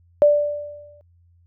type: tone with exponential decay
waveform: sine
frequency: 587.3 Hz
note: D5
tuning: in tune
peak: -8 dBFS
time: 0.22-1.01 s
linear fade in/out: 0 ms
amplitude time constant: 170 ms
effects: added 86 Hz sine -53 dBFS peak until 1.46 s